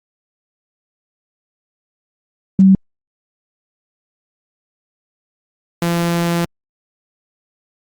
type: tone pair in turn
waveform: sine / sawtooth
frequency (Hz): 191.6 / 170.7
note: G3 / F3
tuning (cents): -39 / -39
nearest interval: major second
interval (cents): 200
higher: first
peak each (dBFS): -5 / -11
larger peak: first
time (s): 2.59-2.75 / 5.82-6.45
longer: second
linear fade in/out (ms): 2
effects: Opus 32 kbps